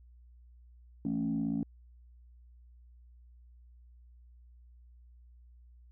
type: chord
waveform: sine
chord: A major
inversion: second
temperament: equal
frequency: 164.81 / 220 / 277.2 Hz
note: E3 / A3 / C#4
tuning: 0 / 0 / 0 cents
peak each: -36 / -32 / -32 dBFS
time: 1.05-1.63 s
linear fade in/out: 2 ms
effects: tanh soft clip ceiling -24 dBFS + added 60 Hz sine -54 dBFS peak until 5.91 s